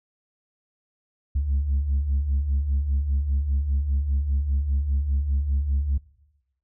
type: beating tone pair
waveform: sine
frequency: 65.9 / 70.9 Hz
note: C2 / C#2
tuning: +13 / +40 cents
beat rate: 5 Hz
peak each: -27 / -20 dBFS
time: 1.35-5.98 s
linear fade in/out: 10 ms
effects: noise-tail reverb RT60 1.0 s tail -22 dB re dry + tanh soft clip ceiling -17 dBFS